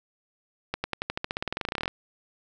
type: accelerating click train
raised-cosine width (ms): 0.3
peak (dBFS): -12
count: 23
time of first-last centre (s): 0.74-1.879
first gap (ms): 100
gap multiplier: 0.93
effects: none